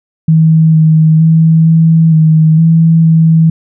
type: tone with pitch steps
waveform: sine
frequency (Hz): 160 / 158 / 161.5 / 162.6 / 157.9 / 163.5 / 161.9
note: D#3 / D#3 / E3 / E3 / D#3 / E3 / E3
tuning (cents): +49 / +27 / -35 / -23 / +26 / -14 / -31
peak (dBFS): -3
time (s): 0.28-3.5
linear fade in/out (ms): 5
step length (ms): 460
effects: none